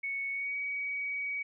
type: tone with pitch glide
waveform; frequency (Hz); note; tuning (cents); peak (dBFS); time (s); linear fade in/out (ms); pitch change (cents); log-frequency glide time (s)
sine; 2217 to 2262; C#7 to C#7; 0 to +34; -32; 0.03-1.43; 10; +34; 0.32-0.56
effects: none